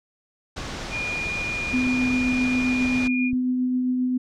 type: low-pass noise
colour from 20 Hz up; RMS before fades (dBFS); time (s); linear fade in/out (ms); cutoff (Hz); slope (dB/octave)
pink; -33; 0.56-3.08; 10; 6500; 24
type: tone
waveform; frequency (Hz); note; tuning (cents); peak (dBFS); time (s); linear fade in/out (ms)
sine; 2429; D#7; -42; -26; 0.9-3.32; 50
type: tone with tremolo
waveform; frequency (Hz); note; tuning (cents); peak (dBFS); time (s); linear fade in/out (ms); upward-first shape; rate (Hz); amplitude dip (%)
sine; 252.6; B3; +39; -19; 1.73-4.18; 10; triangle; 7.5; 25
type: clicks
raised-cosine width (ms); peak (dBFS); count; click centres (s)
5; -23; 4; 1.868 / 2.327 / 2.646 / 3.332
effects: none